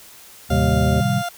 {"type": "chord", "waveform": "sine", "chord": "A half-diminished seventh", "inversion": "none", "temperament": "equal", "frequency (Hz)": [110, 130.81, 155.56, 196], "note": ["A2", "C3", "Eb3", "G3"], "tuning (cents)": [0, 0, 0, 0], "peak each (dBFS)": [-24, -21, -26, -22], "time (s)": [0.49, 1.23], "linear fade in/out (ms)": 50}
{"type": "harmonic tone", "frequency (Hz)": 77.78, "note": "D#2", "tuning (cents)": 0, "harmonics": [1, 3, 5, 7, 8], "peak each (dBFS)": [-20, -25, -27, -28, -29], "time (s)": [0.5, 1.01], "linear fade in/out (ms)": 10}
{"type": "tone", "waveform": "30% pulse", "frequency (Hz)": 698.5, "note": "F5", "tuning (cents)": 0, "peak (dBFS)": -21, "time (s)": [0.5, 1.29], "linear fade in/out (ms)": 5}
{"effects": ["white hiss -44 dBFS RMS until 1.37 s"]}